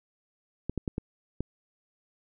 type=clicks; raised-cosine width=3 ms; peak=-17 dBFS; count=5; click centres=0.696 / 0.777 / 0.878 / 0.981 / 1.406 s; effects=none